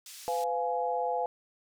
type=band-pass noise; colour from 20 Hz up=pink; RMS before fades=-47 dBFS; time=0.06-0.44 s; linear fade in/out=2 ms; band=3800 to 12000 Hz; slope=12 dB/octave
type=chord; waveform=sine; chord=F diminished; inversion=second; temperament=just; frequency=502.9 / 698.5 / 838.1 Hz; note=Cb5 / F5 / Ab5; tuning=+31 / 0 / +16 cents; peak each=-32 dBFS; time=0.28-1.26 s; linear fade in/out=0 ms
effects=none